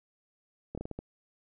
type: slowing click train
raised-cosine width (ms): 2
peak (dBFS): -24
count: 6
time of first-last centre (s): 0.75-0.99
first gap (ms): 26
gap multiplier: 1.31
effects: none